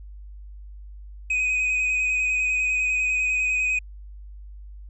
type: tone with vibrato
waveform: triangle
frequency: 2507 Hz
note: D#7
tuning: 12 cents sharp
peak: -19 dBFS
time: 1.3-3.79 s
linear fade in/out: 5 ms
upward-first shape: square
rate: 10 Hz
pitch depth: 14 cents each way
effects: added 50 Hz sine -38 dBFS peak until 4.89 s + resampled to 22050 Hz